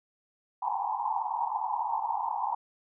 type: band-pass noise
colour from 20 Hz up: pink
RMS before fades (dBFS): -31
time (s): 0.62-2.55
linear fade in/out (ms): 5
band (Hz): 790 to 1000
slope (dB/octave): 96
effects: none